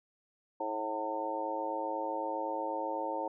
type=harmonic tone with a mistuned harmonic; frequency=108 Hz; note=A2; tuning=32 cents flat; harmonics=3 / 4 / 5 / 6 / 7 / 8; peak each=-41 / -44 / -38 / -45 / -41 / -36 dBFS; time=0.6-3.28 s; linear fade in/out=5 ms; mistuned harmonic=8; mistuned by=+75 cents; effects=none